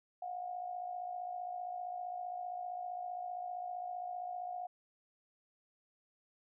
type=tone with amplitude modulation; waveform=sine; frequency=721 Hz; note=F#5; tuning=45 cents flat; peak=-36 dBFS; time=0.22-4.67 s; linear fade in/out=5 ms; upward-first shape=sine; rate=55.3 Hz; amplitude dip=60%; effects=none